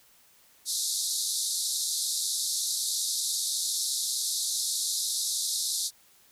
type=band-pass noise; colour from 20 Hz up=pink; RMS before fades=-30 dBFS; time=0.65-5.91 s; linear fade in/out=50 ms; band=3700 to 12000 Hz; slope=96 dB/octave; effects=white hiss -60 dBFS RMS until 6.31 s